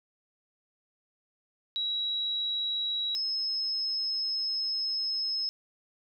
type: tone pair in turn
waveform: sine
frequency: 3878 / 5177 Hz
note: B7 / E8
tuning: -32 / -32 cents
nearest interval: perfect fourth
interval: 500 cents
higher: second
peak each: -28 dBFS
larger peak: neither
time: 1.76-3.15 / 3.15-5.49 s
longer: second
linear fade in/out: 0 ms
effects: none